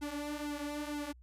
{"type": "tone with flanger", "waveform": "sawtooth", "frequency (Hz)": 293.7, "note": "D4", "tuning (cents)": 0, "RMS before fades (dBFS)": -39, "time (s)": [0.01, 1.13], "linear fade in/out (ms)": 20, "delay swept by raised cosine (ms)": [1.7, 6.2], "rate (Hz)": 2.1, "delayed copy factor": -0.65, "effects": ["added 61 Hz sine -54 dBFS peak until 1.22 s", "resampled to 32000 Hz"]}